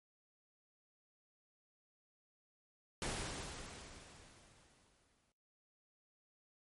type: noise with exponential decay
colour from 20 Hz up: pink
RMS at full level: -39 dBFS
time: 3.02-5.32 s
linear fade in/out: 1 ms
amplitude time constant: 500 ms
effects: noise-tail reverb RT60 1.0 s tail -23 dB re dry + MP3 48 kbps